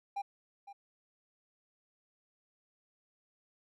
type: tone with echo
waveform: triangle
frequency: 800 Hz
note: G5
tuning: 35 cents sharp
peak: -32 dBFS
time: 0.16-0.22 s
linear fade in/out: 10 ms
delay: 510 ms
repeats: 1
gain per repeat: -13 dB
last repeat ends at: 0.73 s
effects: none